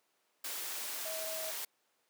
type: tone in noise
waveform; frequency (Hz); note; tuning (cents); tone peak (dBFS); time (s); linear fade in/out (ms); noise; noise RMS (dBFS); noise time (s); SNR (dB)
sine; 640; D#5; +49; -41; 1.05-1.51; 5; white; -40; 0.44-1.65; -4
effects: pink hiss -75 dBFS RMS until 2.09 s + high-pass 400 Hz 12 dB/octave